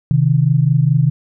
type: tone pair together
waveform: sine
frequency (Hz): 130.81 / 155.56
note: C3 / D#3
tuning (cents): 0 / 0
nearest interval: minor third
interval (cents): 300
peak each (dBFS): -13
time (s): 0.11-1.1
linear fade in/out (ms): 0
effects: none